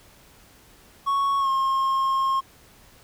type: tone with pitch glide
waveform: triangle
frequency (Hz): 1108.7 to 1072.2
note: C#6 to C6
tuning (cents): 0 to +42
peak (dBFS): -18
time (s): 1.06-2.41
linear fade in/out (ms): 20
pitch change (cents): -58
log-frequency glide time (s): 1.39-1.49
effects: pink hiss -53 dBFS RMS until 3.03 s